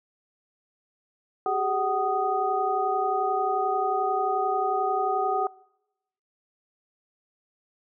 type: tone cluster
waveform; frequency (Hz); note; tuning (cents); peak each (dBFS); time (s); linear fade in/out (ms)
sine; 383.8 / 415.1 / 754 / 1242; G4 / G#4 / F#5 / D#6; -37 / -1 / +32 / -3; -31 / -31 / -25 / -30; 1.46-5.47; 2
effects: noise-tail reverb RT60 0.9 s tail -24 dB re dry